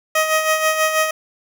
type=tone with tremolo; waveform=15% pulse; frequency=629 Hz; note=D#5; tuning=19 cents sharp; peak=-7 dBFS; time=0.15-1.11 s; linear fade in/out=5 ms; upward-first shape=sine; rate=6.2 Hz; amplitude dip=55%; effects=none